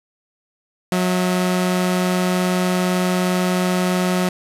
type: tone pair together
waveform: sawtooth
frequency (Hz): 182 / 648.6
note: F#3 / E5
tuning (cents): -28 / -28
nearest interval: octave + minor seventh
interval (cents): 2200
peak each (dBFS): -13 / -23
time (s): 0.92-4.29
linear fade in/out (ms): 2
effects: resampled to 32000 Hz + 7-bit